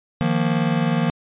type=chord; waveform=square; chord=Eb suspended second; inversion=none; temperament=just; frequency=155.56 / 175.01 / 233.3 Hz; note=Eb3 / F3 / Bb3; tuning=0 / +4 / +2 cents; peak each=-23 dBFS; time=0.21-1.1 s; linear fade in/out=0 ms; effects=resampled to 8000 Hz